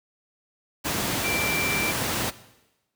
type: tone in noise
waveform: sine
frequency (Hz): 2349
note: D7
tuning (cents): 0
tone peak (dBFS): -27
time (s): 1.23-1.92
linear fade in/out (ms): 20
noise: pink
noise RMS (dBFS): -26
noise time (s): 0.84-2.31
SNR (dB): -4
effects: noise-tail reverb RT60 1.0 s tail -17 dB re dry + high-pass 100 Hz 12 dB/octave